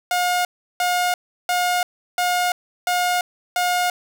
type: tone bursts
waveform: sawtooth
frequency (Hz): 716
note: F5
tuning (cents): +43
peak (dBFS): -14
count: 6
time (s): 0.11-3.9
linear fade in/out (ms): 2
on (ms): 340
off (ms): 350
effects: none